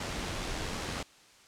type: noise with amplitude modulation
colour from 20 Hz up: pink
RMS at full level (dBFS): -34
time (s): 0-1.03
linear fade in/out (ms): 5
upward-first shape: sine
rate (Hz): 89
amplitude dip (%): 35
effects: white hiss -58 dBFS RMS until 1.47 s + low-pass 7000 Hz 12 dB/octave